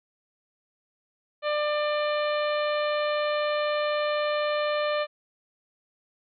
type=harmonic tone; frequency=596 Hz; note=D5; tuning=25 cents sharp; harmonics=1 / 2 / 3 / 4 / 5 / 6 / 7; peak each=-25 / -31 / -35 / -37 / -39 / -41 / -42 dBFS; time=1.42-5.07 s; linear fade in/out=50 ms; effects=none